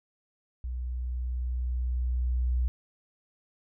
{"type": "tone with level ramp", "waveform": "sine", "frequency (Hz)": 61.8, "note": "B1", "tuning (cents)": 2, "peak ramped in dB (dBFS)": [-31, -23], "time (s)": [0.64, 2.68], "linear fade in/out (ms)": 0, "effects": []}